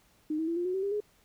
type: tone with pitch steps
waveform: sine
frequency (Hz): 307.1 / 320.9 / 335.3 / 350.3 / 366.1 / 382.5 / 399.6 / 417.6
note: D#4 / E4 / E4 / F4 / F#4 / G4 / G4 / G#4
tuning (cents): -23 / -46 / +30 / +5 / -18 / -42 / +33 / +10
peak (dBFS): -28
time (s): 0.3-1.004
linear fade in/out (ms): 5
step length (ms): 88
effects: pink hiss -65 dBFS RMS until 1.24 s